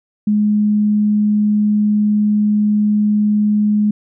sine tone, 209.6 Hz, G#3, 16 cents sharp, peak -11 dBFS, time 0.27-3.91 s, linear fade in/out 5 ms, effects none

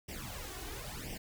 pink noise with flanger, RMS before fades -43 dBFS, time 0.08-1.18 s, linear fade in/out 10 ms, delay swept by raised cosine 0.36 to 2.76 ms, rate 0.97 Hz, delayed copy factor +0.8, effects none

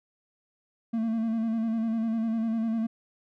triangle tone with vibrato, 225.4 Hz, A3, 42 cents sharp, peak -23 dBFS, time 0.93-2.87 s, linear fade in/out 10 ms, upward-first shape square, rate 10 Hz, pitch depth 33 cents each way, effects none

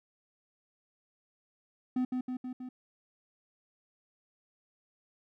triangle tone with echo, 253.2 Hz, B3, 43 cents sharp, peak -25 dBFS, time 1.96-2.05 s, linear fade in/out 5 ms, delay 160 ms, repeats 4, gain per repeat -3 dB, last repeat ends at 2.69 s, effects none

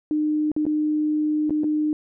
sine tone with dropouts, 303.9 Hz, D#4, 41 cents flat, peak -19 dBFS, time 0.11-1.93 s, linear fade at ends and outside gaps 1 ms, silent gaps 0.517-0.564 / 0.654-0.665 / 1.496-1.506 / 1.635-1.642 s, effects none

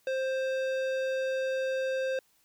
sine tone with tanh clipping, 526 Hz, C5, 9 cents sharp, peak -30 dBFS, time 0.07-2.19 s, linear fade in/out 2 ms, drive 16 dB, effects white hiss -68 dBFS RMS until 2.44 s

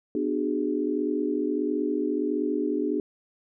sine chord, G# half-diminished seventh, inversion first, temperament just, 249.2 / 299 / 373.8 / 415.3 Hz, B3 / D4 / F#4 / G#4, +16 / +31 / +18 / 0 cents, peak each -31 / -27 / -31 / -30 dBFS, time 0.15-3 s, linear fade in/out 2 ms, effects none

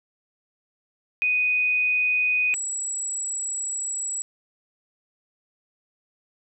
sine tone pair in turn, 2489 / 7789 Hz, D#7 / B8, 0 / -25 cents, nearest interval octave + minor sixth, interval 1975 cents, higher second, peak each -19 / -26 dBFS, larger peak first, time 1.22-2.54 / 2.54-4.22 s, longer second, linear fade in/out 0 ms, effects none

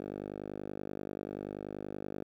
5% pulse tone with band-pass filter, 50.4 Hz, G1, 49 cents sharp, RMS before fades -41 dBFS, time 0-2.23 s, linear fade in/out 0 ms, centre 340 Hz, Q 1, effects 12-bit

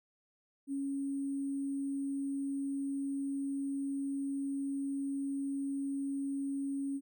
sine tone with sample-and-hold, 276.4 Hz, C#4, 5 cents flat, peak -33 dBFS, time 0.67-7.01 s, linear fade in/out 50 ms, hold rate 8820 Hz, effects none

